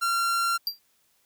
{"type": "tone", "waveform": "45% pulse", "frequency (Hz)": 1374, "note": "F6", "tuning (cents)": -29, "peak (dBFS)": -23, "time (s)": [0.01, 0.58], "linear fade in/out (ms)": 20}
{"type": "tone with exponential decay", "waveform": "square", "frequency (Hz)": 4734, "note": "D8", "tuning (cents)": 13, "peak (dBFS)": -22, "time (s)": [0.67, 0.79], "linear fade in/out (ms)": 1, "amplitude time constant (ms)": 25}
{"effects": ["white hiss -67 dBFS RMS until 1.25 s"]}